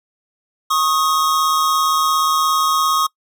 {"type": "tone pair together", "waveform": "square", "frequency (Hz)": [1094.8, 1252], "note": ["C#6", "D#6"], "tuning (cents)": [-22, 10], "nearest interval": "major second", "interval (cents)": 232, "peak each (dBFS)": -18, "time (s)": [0.7, 3.07], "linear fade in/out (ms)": 10, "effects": ["noise-tail reverb RT60 0.1 s tail -24 dB re dry"]}